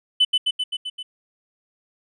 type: tone with echo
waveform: triangle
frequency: 3005 Hz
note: F#7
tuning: 26 cents sharp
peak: -10 dBFS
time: 0.2-0.25 s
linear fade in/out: 10 ms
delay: 130 ms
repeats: 6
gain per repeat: -3 dB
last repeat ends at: 1.03 s
effects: tanh soft clip ceiling -9 dBFS + resampled to 22050 Hz